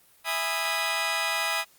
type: chord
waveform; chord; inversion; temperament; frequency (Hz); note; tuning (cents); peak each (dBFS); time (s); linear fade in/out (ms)
15% pulse; E major seventh; none; just; 659.3 / 824.1 / 988.9 / 1236.1; E5 / G#5 / B5 / D#6; 0 / -14 / +2 / -12; -26; 0.24-1.65; 50
effects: white hiss -59 dBFS RMS until 1.78 s + Opus 32 kbps